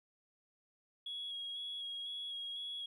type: tone with vibrato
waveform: sine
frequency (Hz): 3322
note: G#7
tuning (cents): 0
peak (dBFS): -39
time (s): 1.06-2.86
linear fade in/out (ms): 5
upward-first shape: square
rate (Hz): 2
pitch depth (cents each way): 15
effects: tanh soft clip ceiling -36 dBFS + 13-bit